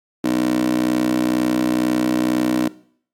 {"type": "tone with high-pass filter", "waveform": "15% pulse", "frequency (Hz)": 62.1, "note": "B1", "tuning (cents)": 10, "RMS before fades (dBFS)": -19, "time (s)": [0.24, 2.68], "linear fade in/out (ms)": 5, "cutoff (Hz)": 300, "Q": 4.5, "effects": ["noise-tail reverb RT60 0.6 s tail -21 dB re dry", "AAC 64 kbps"]}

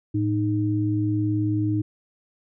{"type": "tone pair together", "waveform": "sine", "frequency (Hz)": [109.2, 309.2], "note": ["A2", "D#4"], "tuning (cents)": [-13, -11], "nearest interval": "octave + tritone", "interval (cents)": 1802, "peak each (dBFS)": -23, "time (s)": [0.14, 1.82], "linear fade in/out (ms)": 10, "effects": []}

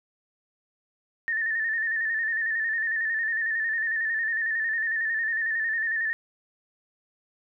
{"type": "tone with vibrato", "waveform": "sine", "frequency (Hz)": 1800, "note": "A6", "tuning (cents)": 39, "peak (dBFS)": -24, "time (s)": [1.28, 6.13], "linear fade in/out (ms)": 0, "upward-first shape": "square", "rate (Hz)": 11, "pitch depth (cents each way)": 45, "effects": []}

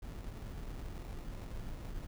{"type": "noise with sample-and-hold", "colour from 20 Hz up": "brown", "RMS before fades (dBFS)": -43, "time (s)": [0.02, 2.07], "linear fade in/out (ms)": 10, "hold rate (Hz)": 1575, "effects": []}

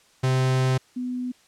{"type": "tone pair in turn", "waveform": ["45% pulse", "sine"], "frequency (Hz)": [130, 249.7], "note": ["C3", "B3"], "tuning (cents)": [-11, 19], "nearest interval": "major seventh", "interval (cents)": 1130, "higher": "second", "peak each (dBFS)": [-19, -26], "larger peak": "first", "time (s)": [[0.23, 0.78], [0.96, 1.32]], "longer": "first", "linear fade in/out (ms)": 10, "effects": ["white hiss -58 dBFS RMS until 1.47 s", "low-pass 8000 Hz 12 dB/octave"]}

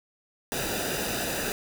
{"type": "noise with comb filter", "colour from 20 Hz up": "pink", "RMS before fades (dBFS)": -30, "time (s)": [0.52, 1.52], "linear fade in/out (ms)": 0, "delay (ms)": 0.92, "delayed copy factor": -0.7, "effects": []}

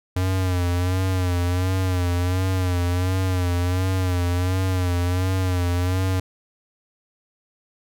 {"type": "tone with vibrato", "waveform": "square", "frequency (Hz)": 90.9, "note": "F#2", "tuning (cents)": -30, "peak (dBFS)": -20, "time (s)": [0.16, 6.2], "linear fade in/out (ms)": 5, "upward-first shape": "sine", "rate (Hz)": 1.4, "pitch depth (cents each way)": 62, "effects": []}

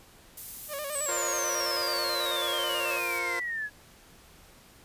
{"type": "noise", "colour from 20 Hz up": "violet", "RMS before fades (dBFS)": -38, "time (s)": [0.37, 3.19], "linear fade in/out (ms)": 5}
{"type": "tone with vibrato", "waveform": "sawtooth", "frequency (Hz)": 579, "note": "D5", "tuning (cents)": -25, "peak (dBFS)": -30, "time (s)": [0.68, 3.01], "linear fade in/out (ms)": 50, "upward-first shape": "square", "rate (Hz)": 9.2, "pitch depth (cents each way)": 67}
{"type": "exponential sweep", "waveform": "sine", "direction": "down", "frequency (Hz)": [8372, 1661.2], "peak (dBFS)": -30, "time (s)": [0.91, 3.7], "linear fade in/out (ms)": 50}
{"type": "chord", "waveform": "15% pulse", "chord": "F suspended fourth", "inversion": "none", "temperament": "just", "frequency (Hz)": [349.2, 465.6, 523.8], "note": ["F4", "Bb4", "C5"], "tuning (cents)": [0, -2, 2], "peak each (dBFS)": -31, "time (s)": [1.08, 3.4], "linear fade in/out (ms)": 10}
{"effects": ["pink hiss -55 dBFS RMS until 4.84 s", "resampled to 32000 Hz"]}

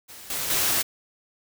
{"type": "noise with level steps", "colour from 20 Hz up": "white", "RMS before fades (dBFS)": [-43, -29, -23], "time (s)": [0.08, 0.83], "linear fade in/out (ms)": 20, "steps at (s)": [0.3, 0.5], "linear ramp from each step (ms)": 2, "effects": []}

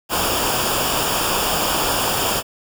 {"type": "noise with comb filter", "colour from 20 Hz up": "pink", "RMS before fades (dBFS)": -20, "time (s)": [0.09, 2.43], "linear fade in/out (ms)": 50, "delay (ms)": 0.49, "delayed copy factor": -0.7, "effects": []}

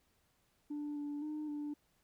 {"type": "tone with pitch steps", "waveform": "sine", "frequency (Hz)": [294.4, 291.1, 303.8, 294.5], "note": ["D4", "D4", "D#4", "D4"], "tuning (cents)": [4, -15, -41, 5], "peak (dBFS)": -36, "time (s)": [0.7, 1.74], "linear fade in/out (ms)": 10, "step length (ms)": 260, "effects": ["tanh soft clip ceiling -36 dBFS", "pink hiss -75 dBFS RMS until 2.03 s"]}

